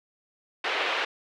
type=band-pass noise; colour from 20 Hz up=white; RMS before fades=-28 dBFS; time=0.64-1.05 s; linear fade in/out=5 ms; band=390 to 3100 Hz; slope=24 dB/octave; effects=none